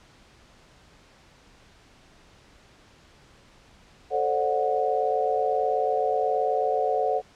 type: chord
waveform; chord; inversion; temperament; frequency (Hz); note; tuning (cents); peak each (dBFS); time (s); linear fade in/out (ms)
sine; D dominant seventh; second; just; 440.5 / 528.6 / 587.3 / 734.2; A4 / C5 / D5 / F#5; +2 / +18 / 0 / -14; -27 / -28 / -30 / -25; 4.1-7.22; 50
effects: pink hiss -55 dBFS RMS until 7.35 s + low-pass 6000 Hz 12 dB/octave